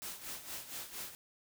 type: noise with tremolo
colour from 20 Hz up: white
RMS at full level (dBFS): -42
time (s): 0.02-1.15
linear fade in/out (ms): 0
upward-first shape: sine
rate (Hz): 4.3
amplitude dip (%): 70
effects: none